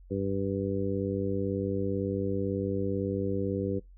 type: harmonic tone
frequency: 98 Hz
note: G2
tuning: in tune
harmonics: 1 / 2 / 3 / 4 / 5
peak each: -34 / -34 / -34 / -34 / -34 dBFS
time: 0.1-3.8 s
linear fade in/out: 20 ms
effects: noise-tail reverb RT60 0.2 s tail -25 dB re dry + added 45 Hz sine -49 dBFS peak until 3.97 s